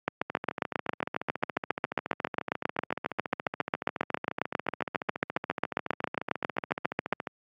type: two click trains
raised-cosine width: 0.5 ms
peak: -10 / -17 dBFS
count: 53 / 100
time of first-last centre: 0.08-7.126 / 0.3-7.272 s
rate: 7.38 / 14.2 Hz
effects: high-pass 150 Hz 12 dB/octave + AAC 64 kbps